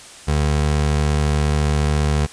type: tone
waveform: 25% pulse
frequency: 74.4 Hz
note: D2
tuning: 23 cents sharp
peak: -12 dBFS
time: 0.27-2.27 s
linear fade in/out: 20 ms
effects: white hiss -40 dBFS RMS until 2.32 s + resampled to 22050 Hz

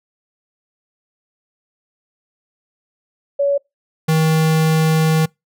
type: tone pair in turn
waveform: sine / square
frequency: 564 / 158.72 Hz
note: C#5 / D#3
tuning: +30 / +35 cents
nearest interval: octave + minor seventh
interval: 2195 cents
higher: first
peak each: -13 / -13 dBFS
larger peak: neither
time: 3.39-3.58 / 4.08-5.26 s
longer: second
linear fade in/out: 10 ms
effects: noise-tail reverb RT60 0.2 s tail -26 dB re dry

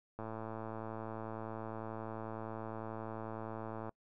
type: click train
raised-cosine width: 1 ms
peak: -29 dBFS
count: 412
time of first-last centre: 0.19-3.893 s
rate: 111 Hz
effects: noise-tail reverb RT60 0.1 s tail -25 dB re dry

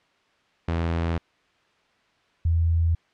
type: tone pair in turn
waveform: sawtooth / sine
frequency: 83.5 / 83.02 Hz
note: E2 / E2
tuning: +23 / +13 cents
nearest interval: unison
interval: 10 cents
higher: first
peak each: -19 / -18 dBFS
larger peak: second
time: 0.68-1.18 / 2.45-2.95 s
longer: neither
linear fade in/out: 5 ms
effects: white hiss -63 dBFS RMS until 3.13 s + low-pass 3000 Hz 12 dB/octave

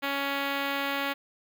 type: tone with notch filter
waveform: 5% pulse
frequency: 278.8 Hz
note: C#4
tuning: 10 cents sharp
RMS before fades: -30 dBFS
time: 0.02-1.14 s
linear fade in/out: 20 ms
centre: 8300 Hz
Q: 0.57
effects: none

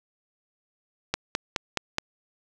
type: click train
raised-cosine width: 0.2 ms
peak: -7 dBFS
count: 5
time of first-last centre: 1.14-1.984 s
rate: 4.74 Hz
effects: none

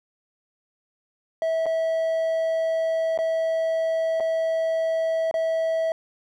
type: tone with dropouts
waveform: triangle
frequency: 650 Hz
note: E5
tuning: 24 cents flat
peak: -19 dBFS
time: 1.42-5.92 s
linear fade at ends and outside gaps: 1 ms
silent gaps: 1.658-1.664 / 3.176-3.188 / 4.2-4.205 / 5.312-5.341 s
effects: none

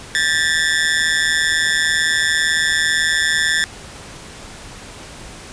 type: tone with amplitude modulation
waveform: sawtooth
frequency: 1758 Hz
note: A6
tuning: 2 cents flat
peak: -7 dBFS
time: 0.15-3.64 s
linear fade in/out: 0 ms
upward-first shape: sine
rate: 158 Hz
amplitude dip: 95%
effects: pink hiss -36 dBFS RMS until 5.52 s + resampled to 22050 Hz

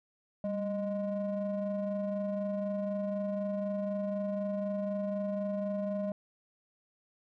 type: ring-modulated tone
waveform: triangle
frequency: 210 Hz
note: G#3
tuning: 19 cents sharp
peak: -26 dBFS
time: 0.44-6.12 s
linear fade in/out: 2 ms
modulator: 408 Hz
effects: none

